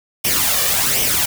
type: noise with flanger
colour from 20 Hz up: white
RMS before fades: -17 dBFS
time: 0.24-1.26 s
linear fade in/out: 10 ms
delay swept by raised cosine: 0.34 to 1.74 ms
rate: 1.3 Hz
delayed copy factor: +0.6
effects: none